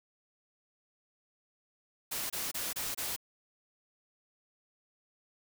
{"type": "noise bursts", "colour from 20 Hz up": "white", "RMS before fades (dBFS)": -36, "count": 5, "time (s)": [2.11, 3.164], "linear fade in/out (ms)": 10, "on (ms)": 190, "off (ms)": 26, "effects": []}